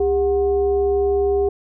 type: tone with frequency modulation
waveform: sine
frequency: 400.6 Hz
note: G4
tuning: 38 cents sharp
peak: -15 dBFS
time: 0-1.49 s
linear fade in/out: 5 ms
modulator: 334 Hz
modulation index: 0.47
effects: none